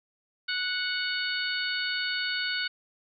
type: harmonic tone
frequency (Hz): 738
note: F#5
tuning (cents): -5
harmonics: 2 / 3 / 4 / 5 / 6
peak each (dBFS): -31 / -36 / -35 / -37 / -34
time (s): 0.48-2.68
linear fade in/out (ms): 10
effects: none